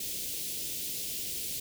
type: band-stop noise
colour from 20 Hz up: white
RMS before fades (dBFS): -36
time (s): 0-1.6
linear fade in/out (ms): 5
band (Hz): 480 to 2700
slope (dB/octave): 24
effects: none